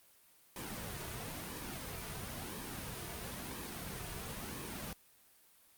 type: noise with flanger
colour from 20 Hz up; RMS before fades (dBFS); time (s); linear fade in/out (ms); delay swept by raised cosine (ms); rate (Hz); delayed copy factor
pink; -43; 0.56-4.93; 2; 1.4 to 3.8; 0.99; -0.6
effects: white hiss -65 dBFS RMS until 5.77 s + Opus 32 kbps